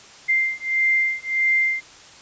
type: beating tone pair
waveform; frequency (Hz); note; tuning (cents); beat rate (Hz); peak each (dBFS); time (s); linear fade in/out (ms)
sine; 2093 / 2094.6; C7 / C7; 0 / +1; 1.6; -21; 0.28-1.81; 20
effects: white hiss -45 dBFS RMS until 2.21 s + resampled to 16000 Hz